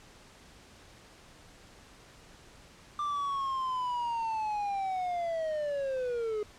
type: linear sweep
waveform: triangle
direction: down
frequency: 1188 to 415.3 Hz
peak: -28 dBFS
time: 2.99-6.43 s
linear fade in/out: 2 ms
effects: pink hiss -55 dBFS RMS until 6.58 s + low-pass 8000 Hz 12 dB/octave